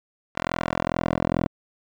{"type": "tone with band-pass filter sweep", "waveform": "10% pulse", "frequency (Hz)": 42.33, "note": "E1", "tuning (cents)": 47, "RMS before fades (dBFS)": -25, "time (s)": [0.35, 1.48], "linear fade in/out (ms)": 20, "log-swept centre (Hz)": [1400, 400], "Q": 0.73, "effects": []}